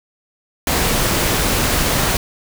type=noise; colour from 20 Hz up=pink; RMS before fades=-17 dBFS; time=0.67-2.17 s; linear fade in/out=2 ms; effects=none